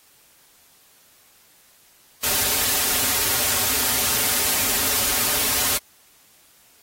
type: noise with comb filter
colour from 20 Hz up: white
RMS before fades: -21 dBFS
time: 2.23-5.78 s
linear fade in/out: 10 ms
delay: 6 ms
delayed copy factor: -0.85
effects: white hiss -55 dBFS RMS until 6.82 s + AAC 48 kbps